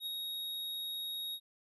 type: tone with ADSR envelope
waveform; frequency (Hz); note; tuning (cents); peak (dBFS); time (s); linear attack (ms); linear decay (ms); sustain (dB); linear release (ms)
square; 3765; A#7; +16; -36; 0-1.4; 62; 17; -2; 61
effects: resampled to 32000 Hz